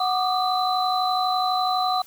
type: tone cluster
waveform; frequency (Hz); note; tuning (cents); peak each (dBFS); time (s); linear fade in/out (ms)
sine; 739 / 1166 / 1218 / 4013; F#5 / D6 / D#6 / B7; -2 / -13 / -37 / +27; -22 / -28 / -28 / -28; 0-2.02; 5
effects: white hiss -49 dBFS RMS until 2.06 s